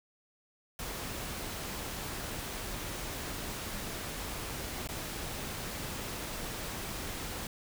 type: noise with dropouts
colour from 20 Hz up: pink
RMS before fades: -39 dBFS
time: 0.79-7.47 s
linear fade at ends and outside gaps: 2 ms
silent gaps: 4.875-4.888 s
effects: none